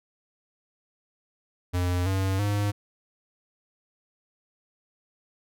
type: tone with pitch steps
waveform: square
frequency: 89.3 / 95.71 / 102.58 Hz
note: F2 / G2 / G#2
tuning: +39 / -41 / -21 cents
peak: -24 dBFS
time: 1.73-2.72 s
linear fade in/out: 20 ms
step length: 330 ms
effects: none